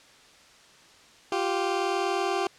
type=tone pair together; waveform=20% pulse; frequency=349.7 / 389.9 Hz; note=F4 / G4; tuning=+2 / -9 cents; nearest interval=major second; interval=189 cents; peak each=-24 / -22 dBFS; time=1.32-2.47 s; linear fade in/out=2 ms; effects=white hiss -54 dBFS RMS until 2.58 s + low-pass 6000 Hz 12 dB/octave